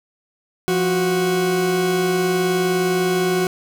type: tone pair together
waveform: 40% pulse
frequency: 174.61 / 368.8 Hz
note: F3 / F#4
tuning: 0 / -6 cents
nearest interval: octave + minor second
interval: 1294 cents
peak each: -22 / -17 dBFS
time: 0.68-3.47 s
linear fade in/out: 0 ms
effects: none